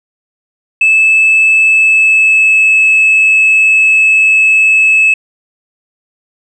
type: tone with pitch glide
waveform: sine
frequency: 2616 to 2599 Hz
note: E7 to E7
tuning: -14 to -25 cents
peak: -3 dBFS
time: 0.81-5.14 s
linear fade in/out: 5 ms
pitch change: -11 cents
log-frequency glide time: 1.63-2.61 s
effects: tanh soft clip ceiling -2 dBFS